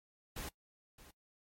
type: noise with echo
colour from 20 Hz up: pink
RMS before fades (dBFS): -43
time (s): 0.36-0.49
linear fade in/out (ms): 5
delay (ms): 620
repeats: 1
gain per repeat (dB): -15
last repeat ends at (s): 1.11
effects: noise-tail reverb RT60 0.1 s tail -20 dB re dry + MP3 64 kbps